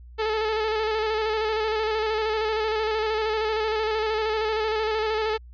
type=tone with vibrato; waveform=sawtooth; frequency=434.7 Hz; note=A4; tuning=21 cents flat; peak=-19 dBFS; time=0.18-5.38 s; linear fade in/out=20 ms; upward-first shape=square; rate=13 Hz; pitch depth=30 cents each way; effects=added 60 Hz sine -42 dBFS peak until 5.53 s + resampled to 11025 Hz